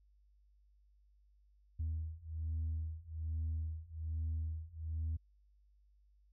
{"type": "beating tone pair", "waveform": "sine", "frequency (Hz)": [79.1, 80.3], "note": ["D#2", "E2"], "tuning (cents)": [29, -45], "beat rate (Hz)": 1.2, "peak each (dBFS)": [-39, -38], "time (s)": [1.79, 5.17], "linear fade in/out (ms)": 10, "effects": ["tanh soft clip ceiling -32 dBFS", "added 50 Hz sine -65 dBFS peak until 6.32 s"]}